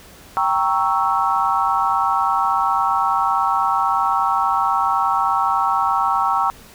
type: chord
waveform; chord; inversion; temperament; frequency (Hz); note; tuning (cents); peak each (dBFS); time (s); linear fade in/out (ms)
sine; G diminished seventh; none; equal; 784 / 932.3 / 1108.7 / 1318.5; G5 / Bb5 / Db6 / Fb6; 0 / 0 / 0 / 0; -21; 0.37-6.5; 0
effects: pink hiss -44 dBFS RMS until 6.74 s